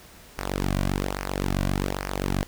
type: tone with flanger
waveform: sawtooth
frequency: 47.58 Hz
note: F#1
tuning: 49 cents sharp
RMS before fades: -27 dBFS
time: 0.38-2.43 s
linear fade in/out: 0 ms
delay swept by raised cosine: 0.26 to 2.36 ms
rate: 1.2 Hz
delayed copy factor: -0.75
effects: pink hiss -49 dBFS RMS until 2.47 s